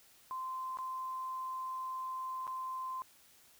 sine tone with dropouts, 1038 Hz, C6, 14 cents flat, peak -37 dBFS, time 0.31-3.02 s, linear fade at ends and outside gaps 0 ms, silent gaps 0.772-0.787 / 2.469-2.477 s, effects white hiss -63 dBFS RMS until 3.59 s

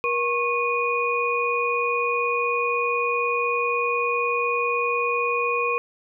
sine tone cluster, 477.9 / 1091 / 2466 Hz, A#4 / C#6 / D#7, +43 / -28 / -16 cents, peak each -25 dBFS, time 0.04-5.78 s, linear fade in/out 0 ms, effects none

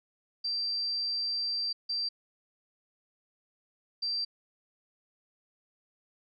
sine tone bursts at uneven times, 4699 Hz, D8, in tune, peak -29 dBFS, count 3, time 0.44-1.73 / 1.89-2.09 / 4.02-4.25 s, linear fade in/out 10 ms, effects none

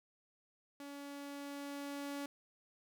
sawtooth tone with level ramp, 283.3 Hz, C#4, 38 cents sharp, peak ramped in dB -43 to -36 dBFS, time 0.8-2.26 s, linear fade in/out 2 ms, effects none

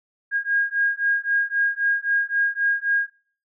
sine beating tone pair, 1627 / 1630.8 Hz, G#6 / G#6, -36 / -32 cents, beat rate 3.8 Hz, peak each -22 dBFS, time 0.31-3.1 s, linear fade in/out 50 ms, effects noise-tail reverb RT60 0.5 s tail -25 dB re dry

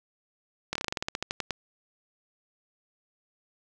slowing click train, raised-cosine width 0.2 ms, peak -12 dBFS, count 15, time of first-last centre 0.73-1.507 s, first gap 24 ms, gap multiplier 1.12, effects none

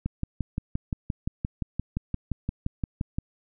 click train, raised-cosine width 5 ms, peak -15 dBFS, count 19, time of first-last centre 0.06-3.185 s, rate 5.76 Hz, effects none

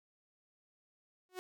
sawtooth tone with exponential growth, 368 Hz, F#4, 9 cents flat, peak -33 dBFS, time 1.29-1.39 s, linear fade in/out 0 ms, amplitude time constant 20 ms, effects none

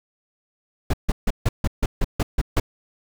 brown noise bursts, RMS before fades -18 dBFS, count 10, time 0.9-2.6 s, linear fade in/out 5 ms, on 35 ms, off 150 ms, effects none

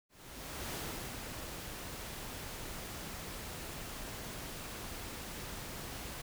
pink noise with ADSR envelope, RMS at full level -40 dBFS, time 0.09-6.22 s, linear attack 640 ms, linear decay 430 ms, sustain -4 dB, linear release 9 ms, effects none

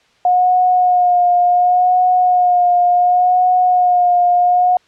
sine tone with vibrato, 720 Hz, F#5, 47 cents flat, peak -9 dBFS, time 0.25-4.77 s, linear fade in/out 2 ms, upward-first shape sine, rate 0.69 Hz, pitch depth 25 cents each way, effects white hiss -54 dBFS RMS until 4.87 s + low-pass 4000 Hz 12 dB/octave

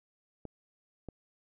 clicks, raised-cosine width 2 ms, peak -28 dBFS, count 2, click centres 0.453 / 1.087 s, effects none

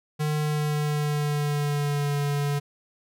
square tone with pitch glide, 151.3 to 143.88 Hz, D#3 to D3, -48 to -35 cents, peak -24 dBFS, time 0.19-2.6 s, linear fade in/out 20 ms, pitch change -87 cents, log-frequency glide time 0.37-2.16 s, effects none

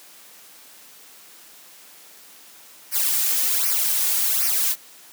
blue noise with flanger, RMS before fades -21 dBFS, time 2.91-4.76 s, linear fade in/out 50 ms, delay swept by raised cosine 0.26 to 3.06 ms, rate 1.3 Hz, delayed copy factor -0.8, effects white hiss -47 dBFS RMS until 5.12 s + high-pass 200 Hz 12 dB/octave

